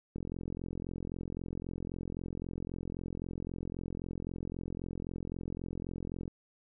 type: click train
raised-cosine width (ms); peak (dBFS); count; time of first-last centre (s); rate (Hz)
3; -26; 269; 0.16-6.279; 43.8
effects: none